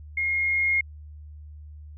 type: tone with level ramp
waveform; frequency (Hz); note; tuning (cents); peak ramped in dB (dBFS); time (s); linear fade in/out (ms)
sine; 2144; C7; +42; -23 to -19; 0.17-0.81; 5
effects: added 75 Hz sine -40 dBFS peak until 1.97 s